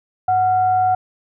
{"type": "tone with frequency modulation", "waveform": "sine", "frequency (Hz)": 740, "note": "F#5", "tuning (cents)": 0, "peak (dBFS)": -13, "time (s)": [0.28, 0.95], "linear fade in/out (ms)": 5, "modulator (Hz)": 640, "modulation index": 0.25, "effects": []}